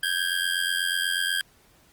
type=ring-modulated tone; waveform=25% pulse; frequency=1607 Hz; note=G6; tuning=43 cents sharp; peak=-17 dBFS; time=0.03-1.41 s; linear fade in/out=0 ms; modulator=44.1 Hz; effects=pink hiss -59 dBFS RMS until 1.92 s + Opus 32 kbps